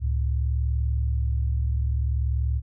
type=tone pair together; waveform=sine; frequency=69.3 / 109.83 Hz; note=C#2 / A2; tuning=0 / -3 cents; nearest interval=minor sixth; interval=797 cents; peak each=-22 / -28 dBFS; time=0-2.62 s; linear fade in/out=50 ms; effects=none